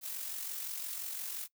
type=noise with amplitude modulation; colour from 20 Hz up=blue; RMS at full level=-38 dBFS; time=0.01-1.48 s; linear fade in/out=50 ms; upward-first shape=sine; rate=45.8 Hz; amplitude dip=45%; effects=noise-tail reverb RT60 0.1 s tail -21 dB re dry